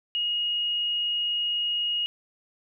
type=tone; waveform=sine; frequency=2876 Hz; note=F#7; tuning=50 cents flat; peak=-24 dBFS; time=0.15-2.06 s; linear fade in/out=0 ms; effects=none